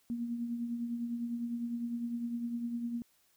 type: tone with tremolo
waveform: sine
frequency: 236.3 Hz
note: A#3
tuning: 24 cents sharp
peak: -31 dBFS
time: 0.1-3.02 s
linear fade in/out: 0 ms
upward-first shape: triangle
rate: 9.9 Hz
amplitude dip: 55%
effects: white hiss -70 dBFS RMS until 3.36 s